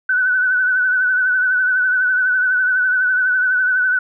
sine tone with vibrato, 1499 Hz, F#6, 22 cents sharp, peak -13 dBFS, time 0.09-3.99 s, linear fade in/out 5 ms, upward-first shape triangle, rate 12 Hz, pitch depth 54 cents each way, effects none

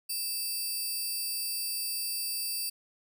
15% pulse tone pair together, 2635 / 4667 Hz, E7 / D8, -1 / -12 cents, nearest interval minor seventh, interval 989 cents, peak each -35 / -25 dBFS, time 0.09-2.7 s, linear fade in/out 10 ms, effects none

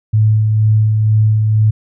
sine tone with tremolo, 108.2 Hz, A2, 29 cents flat, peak -7 dBFS, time 0.13-1.71 s, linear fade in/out 10 ms, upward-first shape sine, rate 2.1 Hz, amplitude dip 30%, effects none

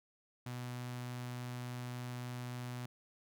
sawtooth tone with notch filter, 123.47 Hz, B2, in tune, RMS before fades -43 dBFS, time 0.46-2.86 s, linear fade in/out 5 ms, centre 440 Hz, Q 1.7, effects none

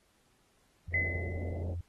sine tone, 86.8 Hz, F2, 10 cents flat, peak -34 dBFS, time 0.88-1.81 s, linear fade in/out 5 ms
white low-pass noise, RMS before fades -42 dBFS, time 0.91-1.76 s, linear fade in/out 50 ms, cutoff 640 Hz, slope 48 dB/octave
sine tone with exponential decay, 2031 Hz, B6, 48 cents sharp, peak -25 dBFS, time 0.94-1.63 s, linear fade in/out 2 ms, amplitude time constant 150 ms
effects pink hiss -70 dBFS RMS until 1.88 s + AAC 32 kbps

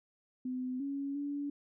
sine tone with pitch steps, 254.3 / 278.6 / 286.2 Hz, C4 / C#4 / D4, -49 / +9 / -45 cents, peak -34 dBFS, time 0.45-1.5 s, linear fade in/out 5 ms, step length 350 ms, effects none

